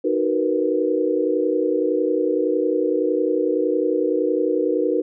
sine chord, B major seventh, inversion first, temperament just, 308.7 / 370.4 / 463 / 493.9 Hz, D#4 / F#4 / A#4 / B4, -14 / +2 / -12 / 0 cents, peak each -23 dBFS, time 0.04-5.02 s, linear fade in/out 10 ms, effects none

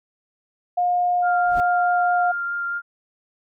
sine tone, 713 Hz, F5, 36 cents sharp, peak -17 dBFS, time 0.77-2.32 s, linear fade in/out 10 ms
sine tone with vibrato, 1396.9 Hz, F6, in tune, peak -23 dBFS, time 1.22-2.82 s, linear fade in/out 50 ms, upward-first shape triangle, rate 4.7 Hz, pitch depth 11 cents each way
brown noise with exponential growth, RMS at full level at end -25 dBFS, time 1.42-1.6 s, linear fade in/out 0 ms, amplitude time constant 38 ms
effects none

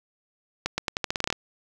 accelerating click train, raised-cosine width 0.2 ms, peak -8 dBFS, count 12, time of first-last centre 0.66-1.326 s, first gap 120 ms, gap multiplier 0.85, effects 7-bit

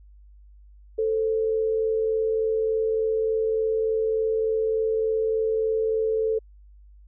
sine tone pair together, 441 / 524.4 Hz, A4 / C5, +4 / +4 cents, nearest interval minor third, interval 300 cents, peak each -21 / -32 dBFS, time 0.98-6.39 s, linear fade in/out 10 ms, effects added 50 Hz sine -47 dBFS peak until 7.07 s

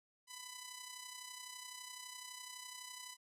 5% pulse tone with amplitude modulation, 1000 Hz, B5, 21 cents sharp, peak -33 dBFS, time 0.27-3.17 s, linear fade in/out 50 ms, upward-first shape sine, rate 31.9 Hz, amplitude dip 55%, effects low-pass 12000 Hz 12 dB/octave

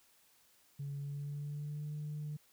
sine tone with pitch glide, 141.2 to 149.6 Hz, C#3 to D3, +32 to +32 cents, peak -37 dBFS, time 0.79-2.37 s, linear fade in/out 10 ms, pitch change +100 cents, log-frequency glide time 0.96-1.9 s, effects tanh soft clip ceiling -35 dBFS + white hiss -68 dBFS RMS until 2.52 s

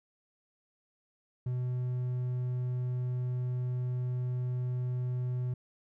triangle tone, 125 Hz, B2, 21 cents sharp, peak -28 dBFS, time 1.46-5.54 s, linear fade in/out 5 ms, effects none

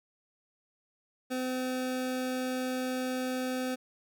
25% pulse tone, 255.7 Hz, C4, 40 cents flat, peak -27 dBFS, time 1.3-3.76 s, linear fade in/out 20 ms, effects none

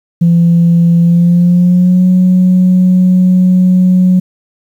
sine tone with pitch glide, 170 to 183.26 Hz, F3 to F#3, -46 to -16 cents, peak -3 dBFS, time 0.21-4.2 s, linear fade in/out 10 ms, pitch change +130 cents, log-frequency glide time 1.01-2.06 s, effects tanh soft clip ceiling -1 dBFS + 7-bit

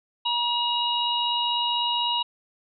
harmonic tone, 956 Hz, A#5, 43 cents sharp, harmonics 1 / 3 / 4, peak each -26 / -26 / -28 dBFS, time 0.25-2.23 s, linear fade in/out 10 ms, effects none

